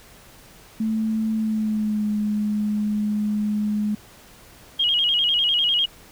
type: tone with pitch glide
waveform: sine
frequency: 220 to 210.1 Hz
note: A3 to G#3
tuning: 0 to +20 cents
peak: -20 dBFS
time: 0.8-3.95 s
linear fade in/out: 5 ms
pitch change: -80 cents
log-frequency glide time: 1.35-2.09 s
type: tone with vibrato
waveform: sine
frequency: 3064 Hz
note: G7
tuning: 40 cents flat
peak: -17 dBFS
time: 4.79-5.86 s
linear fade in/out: 10 ms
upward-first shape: square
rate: 10 Hz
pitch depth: 91 cents each way
effects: pink hiss -48 dBFS RMS until 6.11 s